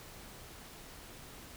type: silence
effects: pink hiss -51 dBFS RMS until 1.56 s